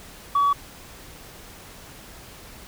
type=tone; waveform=sine; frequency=1135 Hz; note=C#6; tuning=41 cents sharp; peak=-15 dBFS; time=0.35-0.53 s; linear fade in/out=5 ms; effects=tanh soft clip ceiling -14 dBFS + pink hiss -44 dBFS RMS until 2.67 s